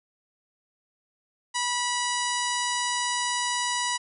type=harmonic tone with a mistuned harmonic; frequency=976 Hz; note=B5; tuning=21 cents flat; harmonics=1 / 2 / 3 / 4 / 5 / 6 / 7 / 8 / 9 / 10; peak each=-29 / -32 / -34 / -35 / -36 / -37 / -37 / -38 / -39 / -39 dBFS; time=1.54-3.98 s; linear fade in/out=20 ms; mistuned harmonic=10; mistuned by=-27 cents; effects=none